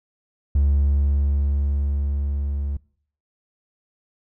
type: tone with level ramp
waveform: triangle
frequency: 70.8 Hz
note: C#2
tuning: 37 cents sharp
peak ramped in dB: -12 to -21 dBFS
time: 0.55-2.77 s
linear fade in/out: 5 ms
effects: noise-tail reverb RT60 0.6 s tail -24 dB re dry + tanh soft clip ceiling -8 dBFS